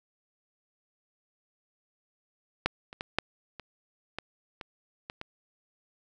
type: clicks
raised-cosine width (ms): 0.3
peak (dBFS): -8 / -27 / -18 / -8 / -25 / -18 / -23 / -21 / -22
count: 9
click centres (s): 2.66 / 2.929 / 3.009 / 3.186 / 3.597 / 4.186 / 4.612 / 5.099 / 5.214
effects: none

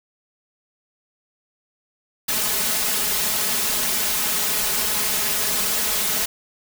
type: noise with comb filter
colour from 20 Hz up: white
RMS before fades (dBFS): -22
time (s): 2.28-6.26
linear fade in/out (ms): 10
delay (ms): 4.7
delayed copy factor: +0.9
effects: none

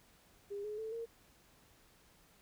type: tone with pitch steps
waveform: sine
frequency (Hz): 404.4 / 422.3 / 441 / 460.5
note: G#4 / G#4 / A4 / A#4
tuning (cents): -46 / +29 / +4 / -21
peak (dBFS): -39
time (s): 0.5-1.06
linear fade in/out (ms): 20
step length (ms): 140
effects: pink hiss -66 dBFS RMS until 2.41 s

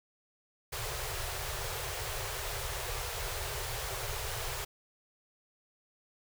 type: band-stop noise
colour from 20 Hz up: pink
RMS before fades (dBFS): -37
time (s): 0.72-4.65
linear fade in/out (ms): 10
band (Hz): 140 to 370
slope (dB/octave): 96
effects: none

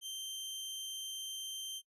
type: tone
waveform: sawtooth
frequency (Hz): 3136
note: G7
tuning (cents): 0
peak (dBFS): -37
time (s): 0.01-1.82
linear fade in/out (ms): 50
effects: noise-tail reverb RT60 0.1 s tail -20 dB re dry + resampled to 32000 Hz

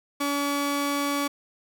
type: tone pair together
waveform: sawtooth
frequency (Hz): 284.5 / 569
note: C#4 / C#5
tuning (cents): +45 / +45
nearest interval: octave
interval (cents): 1200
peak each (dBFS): -22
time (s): 0.2-1.28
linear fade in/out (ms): 10
effects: none

